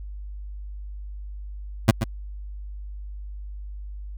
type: tone with echo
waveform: 25% pulse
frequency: 110.7 Hz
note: A2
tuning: 11 cents sharp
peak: -7 dBFS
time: 1.88-1.91 s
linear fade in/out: 5 ms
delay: 130 ms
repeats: 1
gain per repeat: -10 dB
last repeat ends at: 2.04 s
effects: added 50 Hz sine -33 dBFS peak until 4.17 s